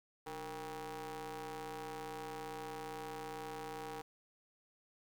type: ring-modulated tone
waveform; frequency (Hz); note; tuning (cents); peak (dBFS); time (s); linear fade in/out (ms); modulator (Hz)
sawtooth; 164.81; E3; 0; -36; 0.26-4.02; 10; 628
effects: 11-bit